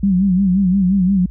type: tone with vibrato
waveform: sine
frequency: 189.3 Hz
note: F#3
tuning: 40 cents sharp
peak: -11 dBFS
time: 0.03-1.26 s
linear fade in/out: 5 ms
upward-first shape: sine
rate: 5.7 Hz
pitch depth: 100 cents each way
effects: added 58 Hz sine -28 dBFS peak until 1.3 s